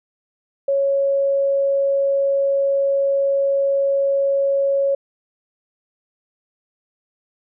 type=tone; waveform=sine; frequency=553 Hz; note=C#5; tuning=4 cents flat; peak=-15 dBFS; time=0.68-4.95 s; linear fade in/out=5 ms; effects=none